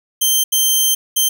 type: tone bursts at uneven times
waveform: 10% pulse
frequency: 3136 Hz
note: G7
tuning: in tune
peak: -4 dBFS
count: 3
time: 0.21-0.44 / 0.52-0.95 / 1.16-1.29 s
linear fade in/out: 10 ms
effects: 7-bit